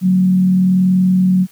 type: tone with frequency modulation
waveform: sine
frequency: 185 Hz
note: F#3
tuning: in tune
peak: -9 dBFS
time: 0.01-1.47 s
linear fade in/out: 50 ms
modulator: 40.9 Hz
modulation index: 0.26
effects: white hiss -48 dBFS RMS until 1.51 s